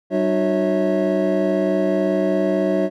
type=tone cluster; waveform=triangle; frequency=191.4 / 300.3 / 365.1 / 551 / 649 Hz; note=G3 / D4 / F#4 / C#5 / E5; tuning=-41 / +39 / -23 / -11 / -27 cents; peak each=-21 dBFS; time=0.1-2.9 s; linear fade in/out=50 ms; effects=none